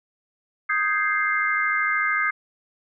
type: chord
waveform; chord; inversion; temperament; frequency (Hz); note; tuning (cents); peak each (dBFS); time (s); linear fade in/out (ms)
sine; Ab major seventh; second; equal; 1244.5 / 1568 / 1661.2 / 2093; Eb6 / G6 / Ab6 / C7; 0 / 0 / 0 / 0; -25 / -26 / -28 / -24; 0.69-2.31; 10
effects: none